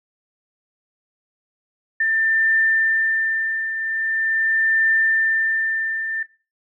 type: tone with tremolo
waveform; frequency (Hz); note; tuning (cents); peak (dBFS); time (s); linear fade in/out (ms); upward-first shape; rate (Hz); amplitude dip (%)
sine; 1789; A6; +28; -13; 2-6.23; 5; triangle; 0.43; 65
effects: noise-tail reverb RT60 0.3 s tail -17 dB re dry